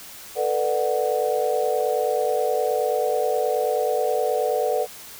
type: chord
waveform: sine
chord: B minor seventh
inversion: third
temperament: just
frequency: 444.5 / 493.9 / 592.7 / 740.8 Hz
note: A4 / B4 / D5 / F#5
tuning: +18 / 0 / +16 / +2 cents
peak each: -25 / -24 / -26 / -26 dBFS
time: 0.35-4.87 s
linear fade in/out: 50 ms
effects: white hiss -41 dBFS RMS until 5.19 s